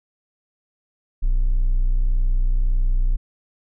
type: tone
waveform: triangle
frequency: 30.87 Hz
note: B0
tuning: in tune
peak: -12 dBFS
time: 1.22-3.17 s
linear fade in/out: 20 ms
effects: tanh soft clip ceiling -10 dBFS